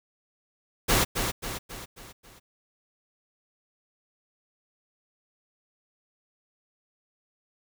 pink noise with echo, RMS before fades -22 dBFS, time 0.88-1.05 s, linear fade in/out 20 ms, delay 270 ms, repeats 5, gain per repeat -6 dB, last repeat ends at 2.4 s, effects none

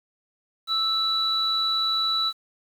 sine tone pair together, 1315 / 3941 Hz, E6 / B7, -5 / -4 cents, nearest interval octave + perfect fifth, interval 1901 cents, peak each -28 / -22 dBFS, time 0.67-2.33 s, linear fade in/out 50 ms, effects 8-bit

